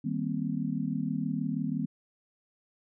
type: chord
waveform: sine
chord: C minor seventh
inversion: first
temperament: just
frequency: 156.98 / 196.22 / 235.5 / 261.6 Hz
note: Eb3 / G3 / Bb3 / C4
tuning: +16 / +2 / +18 / 0 cents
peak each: -34 dBFS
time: 0.04-1.86 s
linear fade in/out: 10 ms
effects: none